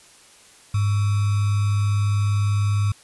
sine tone with sample-and-hold, 102.3 Hz, G#2, 26 cents flat, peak -17 dBFS, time 0.74-2.92 s, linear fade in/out 5 ms, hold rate 1225 Hz, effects white hiss -50 dBFS RMS until 3.03 s + resampled to 24000 Hz

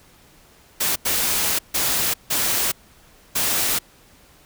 white noise bursts at uneven times, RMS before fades -21 dBFS, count 5, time 0.8-0.96 / 1.05-1.59 / 1.74-2.14 / 2.3-2.72 / 3.35-3.79 s, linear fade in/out 10 ms, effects pink hiss -52 dBFS RMS until 4.45 s

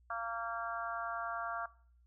harmonic tone, 230 Hz, A#3, 23 cents flat, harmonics 3 / 4 / 5 / 6 / 7, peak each -42 / -47 / -40 / -40 / -48 dBFS, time 0.1-1.66 s, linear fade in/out 5 ms, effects noise-tail reverb RT60 0.5 s tail -20 dB re dry + added 60 Hz sine -63 dBFS peak until 2.06 s

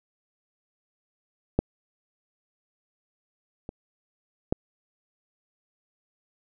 clicks, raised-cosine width 2 ms, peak -7 / -22 / -9 dBFS, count 3, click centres 1.59 / 3.691 / 4.525 s, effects none

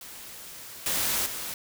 white noise with level steps, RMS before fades -43 / -27 / -35 dBFS, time 0.01-1.54 s, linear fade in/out 2 ms, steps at 0.86 / 1.26 s, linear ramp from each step 2 ms, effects none

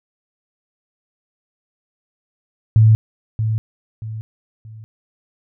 sine tone with echo, 110 Hz, A2, in tune, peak -7 dBFS, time 2.76-2.95 s, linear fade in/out 0 ms, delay 630 ms, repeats 3, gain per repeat -9 dB, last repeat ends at 4.84 s, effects none

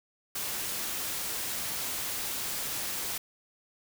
white noise, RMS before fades -34 dBFS, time 0.35-3.18 s, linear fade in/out 5 ms, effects none

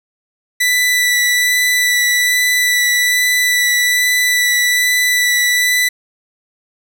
sawtooth tone with vibrato, 1975.5 Hz, B6, in tune, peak -8 dBFS, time 0.6-5.89 s, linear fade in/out 10 ms, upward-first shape sine, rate 1.2 Hz, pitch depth 10 cents each way, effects none

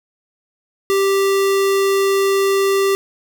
square tone, 392 Hz, G4, in tune, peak -14 dBFS, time 0.9-2.95 s, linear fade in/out 0 ms, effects none

